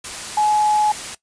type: tone in noise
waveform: sine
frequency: 846 Hz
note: G#5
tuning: 32 cents sharp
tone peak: -14 dBFS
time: 0.37-0.92 s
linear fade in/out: 5 ms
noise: white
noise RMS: -30 dBFS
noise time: 0.04-1.15 s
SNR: +13 dB
effects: noise-tail reverb RT60 0.1 s tail -17 dB re dry + resampled to 22050 Hz